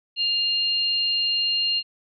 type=tone pair together; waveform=sine; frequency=2808 / 4207 Hz; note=F7 / C8; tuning=+9 / +9 cents; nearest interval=perfect fifth; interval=700 cents; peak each=-23 / -23 dBFS; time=0.16-1.83 s; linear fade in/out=50 ms; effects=none